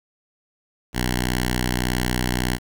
5% pulse tone with notch filter, 61.74 Hz, B1, in tune, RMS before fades -23 dBFS, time 0.93-2.59 s, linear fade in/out 50 ms, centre 530 Hz, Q 0.74, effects 8-bit

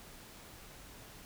silence, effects pink hiss -53 dBFS RMS until 1.25 s

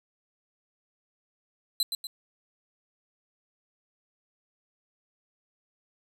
sawtooth tone with echo, 4049 Hz, B7, 42 cents sharp, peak -20 dBFS, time 1.8-1.83 s, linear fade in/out 2 ms, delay 120 ms, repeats 2, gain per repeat -6 dB, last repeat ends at 2.07 s, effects none

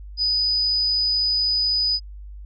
sine tone, 4978 Hz, D#8, in tune, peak -18 dBFS, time 0.17-2 s, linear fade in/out 50 ms, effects added 50 Hz sine -35 dBFS peak until 2.45 s

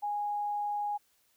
sine tone, 826 Hz, G#5, 10 cents flat, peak -30 dBFS, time 0.02-0.98 s, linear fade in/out 20 ms, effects white hiss -70 dBFS RMS until 1.36 s

